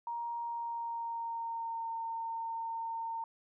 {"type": "tone with pitch glide", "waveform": "sine", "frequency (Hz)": [939, 912.3], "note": ["A#5", "A#5"], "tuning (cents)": [12, -38], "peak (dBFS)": -35, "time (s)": [0.07, 3.24], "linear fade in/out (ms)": 2, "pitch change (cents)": -50, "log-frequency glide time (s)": [0.39, 1.93], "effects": []}